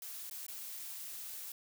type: noise with dropouts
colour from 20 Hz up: blue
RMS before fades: -45 dBFS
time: 0.02-1.52 s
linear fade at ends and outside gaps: 2 ms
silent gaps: 0.298-0.31 / 0.466-0.482 s
effects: none